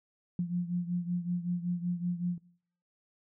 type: beating tone pair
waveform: sine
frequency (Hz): 174.61 / 179.91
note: F3 / F#3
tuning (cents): 0 / -48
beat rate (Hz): 5.3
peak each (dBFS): -31 / -34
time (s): 0.39-2.38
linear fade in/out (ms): 2
effects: noise-tail reverb RT60 0.6 s tail -21 dB re dry